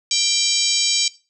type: harmonic tone with a mistuned harmonic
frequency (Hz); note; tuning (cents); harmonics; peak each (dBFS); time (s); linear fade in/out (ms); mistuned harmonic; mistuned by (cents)
784; G5; 0; 3 / 4 / 5 / 6 / 7 / 8 / 9 / 10; -29 / -26 / -24 / -23 / -24 / -28 / -25 / -26; 0.11-1.08; 2; 9; -68
effects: noise-tail reverb RT60 0.3 s tail -18 dB re dry